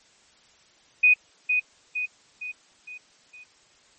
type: tone with echo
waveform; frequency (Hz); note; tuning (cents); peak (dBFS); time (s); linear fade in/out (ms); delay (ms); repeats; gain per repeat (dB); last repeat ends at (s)
sine; 2489; D#7; 0; -13; 1.03-1.14; 10; 460; 5; -6; 3.44
effects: white hiss -58 dBFS RMS until 3.98 s + MP3 32 kbps